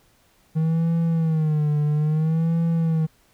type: tone with vibrato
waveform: triangle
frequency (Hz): 157.4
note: D#3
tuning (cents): +20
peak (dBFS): -16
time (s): 0.55-3.07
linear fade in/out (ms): 20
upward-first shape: sine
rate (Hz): 0.6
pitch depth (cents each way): 99
effects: pink hiss -60 dBFS RMS until 3.33 s